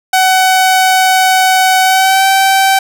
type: tone with pitch glide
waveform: sawtooth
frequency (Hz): 751 to 773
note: F#5 to G5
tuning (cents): +26 to -24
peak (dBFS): -3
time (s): 0.13-2.79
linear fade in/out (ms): 5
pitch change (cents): +50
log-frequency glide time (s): 1.82-2.26
effects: none